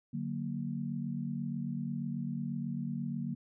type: chord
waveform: sine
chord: D augmented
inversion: none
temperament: equal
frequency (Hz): 146.83 / 185 / 233.1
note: D3 / F#3 / A#3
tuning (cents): 0 / 0 / 0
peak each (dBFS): -38 / -39 / -37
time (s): 0.13-3.35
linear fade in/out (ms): 10
effects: none